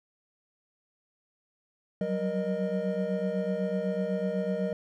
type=tone cluster; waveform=triangle; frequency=184.5 / 192.5 / 471.7 / 616 Hz; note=F#3 / G3 / A#4 / D#5; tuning=-5 / -31 / +20 / -17 cents; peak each=-31 dBFS; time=2.01-4.73 s; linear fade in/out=2 ms; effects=none